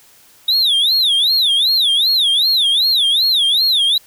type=tone with vibrato; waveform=triangle; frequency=3700 Hz; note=A#7; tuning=14 cents flat; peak=-10 dBFS; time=0.48-3.98 s; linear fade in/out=5 ms; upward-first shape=sine; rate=2.6 Hz; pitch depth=260 cents each way; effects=white hiss -48 dBFS RMS until 4.06 s